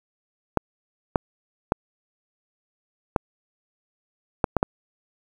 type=clicks; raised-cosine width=1 ms; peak=-4 dBFS; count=7; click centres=0.573 / 1.158 / 1.721 / 3.162 / 4.442 / 4.567 / 4.629 s; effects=7-bit